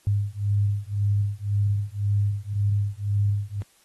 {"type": "beating tone pair", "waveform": "sine", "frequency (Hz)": [100.9, 102.8], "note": ["G#2", "G#2"], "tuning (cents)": [-49, -17], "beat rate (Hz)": 1.9, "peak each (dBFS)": -24, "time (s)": [0.07, 3.62], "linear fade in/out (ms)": 0, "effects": ["white hiss -60 dBFS RMS until 3.84 s", "AAC 32 kbps"]}